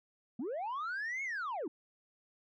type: linear two-way sweep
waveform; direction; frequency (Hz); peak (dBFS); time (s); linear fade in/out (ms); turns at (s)
sine; up then down; 207.7 to 2217 to 260.6; -33; 0.39-1.68; 5; 1.23
effects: tanh soft clip ceiling -34 dBFS